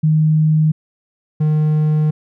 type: tone pair in turn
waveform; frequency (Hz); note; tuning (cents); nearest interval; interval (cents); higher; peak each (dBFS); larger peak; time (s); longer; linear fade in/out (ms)
sine / triangle; 155.56 / 153.24; D#3 / D#3; 0 / -26; unison; 26; first; -10; neither; 0.03-0.72 / 1.4-2.11; second; 10
effects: none